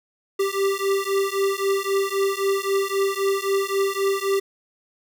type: beating tone pair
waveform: square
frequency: 390.7 / 394.5 Hz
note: G4 / G4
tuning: -6 / +11 cents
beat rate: 3.8 Hz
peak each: -24 dBFS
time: 0.39-4.4 s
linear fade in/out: 10 ms
effects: none